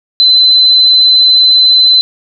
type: tone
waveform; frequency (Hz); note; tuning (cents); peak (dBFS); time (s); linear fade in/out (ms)
sine; 4043; B7; +40; -3; 0.2-2.01; 0
effects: none